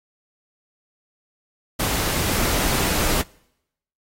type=noise; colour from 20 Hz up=pink; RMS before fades=-22 dBFS; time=1.79-3.22 s; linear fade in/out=10 ms; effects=noise-tail reverb RT60 0.8 s tail -25 dB re dry + AAC 48 kbps